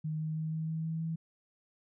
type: tone with pitch steps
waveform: sine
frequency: 155.56 / 156.73 / 157.91 / 159.1 / 160.3 / 161.51 / 162.73 Hz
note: D#3 / D#3 / D#3 / D#3 / E3 / E3 / E3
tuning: 0 / +13 / +26 / +39 / -48 / -35 / -22 cents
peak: -32 dBFS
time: 0.04-1.16 s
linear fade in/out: 10 ms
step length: 160 ms
effects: none